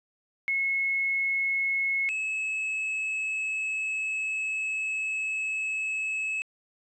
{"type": "tone pair in turn", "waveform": ["sine", "triangle"], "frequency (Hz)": [2180, 2588], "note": ["C#7", "E7"], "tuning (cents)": [-29, -32], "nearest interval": "minor third", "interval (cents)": 297, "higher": "second", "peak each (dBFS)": [-24, -26], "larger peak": "first", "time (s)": [[0.48, 2.09], [2.09, 6.42]], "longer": "second", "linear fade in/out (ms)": 0, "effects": ["resampled to 24000 Hz", "11-bit"]}